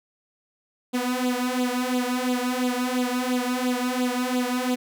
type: tone with flanger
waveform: sawtooth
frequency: 250 Hz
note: B3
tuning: 21 cents sharp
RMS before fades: -25 dBFS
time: 0.93-4.76 s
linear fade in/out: 20 ms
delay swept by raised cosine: 0.26 to 3.26 ms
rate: 2.9 Hz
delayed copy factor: +0.75
effects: none